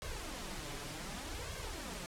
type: noise with flanger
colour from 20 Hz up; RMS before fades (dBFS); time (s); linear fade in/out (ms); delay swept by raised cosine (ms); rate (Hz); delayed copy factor
pink; -43; 0.02-2.06; 0; 1.8 to 7; 0.66; +0.65
effects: low-pass 10000 Hz 12 dB/octave